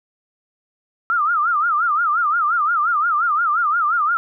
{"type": "tone with vibrato", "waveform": "sine", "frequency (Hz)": 1295, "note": "E6", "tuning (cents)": -31, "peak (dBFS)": -15, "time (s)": [1.1, 4.17], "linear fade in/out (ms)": 0, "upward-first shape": "sine", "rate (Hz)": 5.7, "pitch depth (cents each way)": 170, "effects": []}